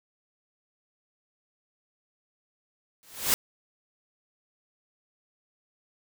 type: noise with exponential growth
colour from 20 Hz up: white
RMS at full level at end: -20 dBFS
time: 3.03-3.34 s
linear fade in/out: 0 ms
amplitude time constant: 67 ms
effects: none